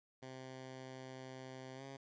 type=tone with pitch glide; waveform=10% pulse; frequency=130.5 to 135.88 Hz; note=C3 to C#3; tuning=-4 to -34 cents; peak=-40 dBFS; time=0.22-1.97 s; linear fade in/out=10 ms; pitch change=+70 cents; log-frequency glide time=1.75-1.83 s; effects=resampled to 16000 Hz + 13-bit